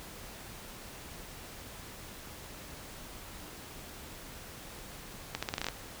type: accelerating click train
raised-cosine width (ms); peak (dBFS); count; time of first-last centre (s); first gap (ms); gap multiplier
0.2; -15; 9; 5.35-5.686; 76; 0.82
effects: pink hiss -47 dBFS RMS until 6 s